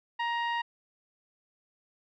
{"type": "tone with low-pass filter", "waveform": "15% pulse", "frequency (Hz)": 940, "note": "A#5", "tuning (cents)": 14, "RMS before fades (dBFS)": -31, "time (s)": [0.19, 0.62], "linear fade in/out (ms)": 10, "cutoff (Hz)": 2000, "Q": 0.62, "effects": ["resampled to 16000 Hz"]}